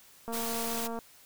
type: click train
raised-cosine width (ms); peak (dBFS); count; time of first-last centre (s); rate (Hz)
1; -25; 164; 0.28-0.989; 230
type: noise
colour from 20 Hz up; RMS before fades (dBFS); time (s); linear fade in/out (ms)
white; -36; 0.32-0.88; 20
effects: white hiss -57 dBFS RMS until 1.25 s